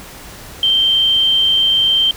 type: tone with amplitude modulation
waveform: sine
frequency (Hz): 3136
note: G7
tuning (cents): 0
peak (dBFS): -9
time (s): 0.63-2.11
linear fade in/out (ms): 2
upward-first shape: sine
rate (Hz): 101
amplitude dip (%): 25
effects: pink hiss -35 dBFS RMS until 2.16 s